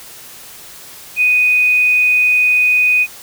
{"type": "tone", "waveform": "sine", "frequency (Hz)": 2489, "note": "D#7", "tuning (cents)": 0, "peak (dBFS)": -9, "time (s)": [1.16, 3.07], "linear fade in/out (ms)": 50, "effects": ["white hiss -36 dBFS RMS until 3.22 s"]}